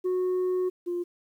sine tone pair in turn, 366.6 / 350.7 Hz, F#4 / F4, -16 / +7 cents, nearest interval minor second, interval 77 cents, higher first, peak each -21 / -26 dBFS, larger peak first, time 0.04-0.7 / 0.86-1.04 s, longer first, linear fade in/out 20 ms, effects tanh soft clip ceiling -23 dBFS + 10-bit

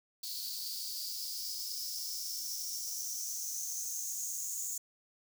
blue noise with high-pass filter sweep, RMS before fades -39 dBFS, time 0.23-4.78 s, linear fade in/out 5 ms, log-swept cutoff 4400 to 6900 Hz, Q 8.5, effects none

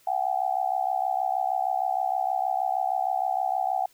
sine tone with amplitude modulation, 757 Hz, F#5, 39 cents sharp, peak -19 dBFS, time 0.07-3.86 s, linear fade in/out 5 ms, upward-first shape sine, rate 66.4 Hz, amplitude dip 100%, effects white hiss -60 dBFS RMS until 3.93 s

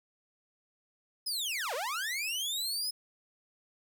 sawtooth linear two-way sweep, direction down then up, 5170 to 451.1 to 5170 Hz, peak -29 dBFS, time 1.26-2.91 s, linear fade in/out 10 ms, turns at 1.74 s, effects none

